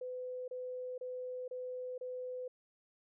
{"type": "tone bursts", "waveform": "sine", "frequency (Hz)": 504, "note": "B4", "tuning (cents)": 35, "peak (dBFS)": -39, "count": 5, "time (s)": [0.01, 2.48], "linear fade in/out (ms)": 5, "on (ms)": 470, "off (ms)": 30, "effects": []}